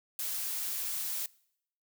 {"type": "noise", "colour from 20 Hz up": "blue", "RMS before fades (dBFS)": -35, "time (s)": [0.19, 1.26], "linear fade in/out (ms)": 2, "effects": ["noise-tail reverb RT60 0.7 s tail -23 dB re dry"]}